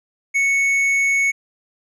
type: tone with tanh clipping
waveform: sine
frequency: 2213 Hz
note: C#7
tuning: 3 cents flat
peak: -16 dBFS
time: 0.34-1.32 s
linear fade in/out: 20 ms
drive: 7 dB
effects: none